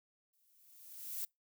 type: noise with exponential growth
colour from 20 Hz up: violet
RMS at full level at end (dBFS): -38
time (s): 0.33-1.25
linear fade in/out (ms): 5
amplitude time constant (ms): 200
effects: noise-tail reverb RT60 0.2 s tail -26 dB re dry